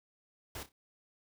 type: noise with echo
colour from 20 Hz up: pink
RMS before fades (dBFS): -43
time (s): 0.55-0.63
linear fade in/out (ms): 2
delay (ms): 30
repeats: 3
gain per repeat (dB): -11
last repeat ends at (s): 0.72
effects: none